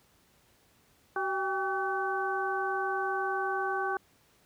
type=harmonic tone with a mistuned harmonic; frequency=380 Hz; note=F#4; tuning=46 cents sharp; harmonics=1 / 2 / 3 / 4; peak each=-34 / -33 / -35 / -34 dBFS; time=1.16-3.97 s; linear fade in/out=2 ms; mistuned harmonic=2; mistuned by=+71 cents; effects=pink hiss -65 dBFS RMS until 4.45 s + high-pass 60 Hz 12 dB/octave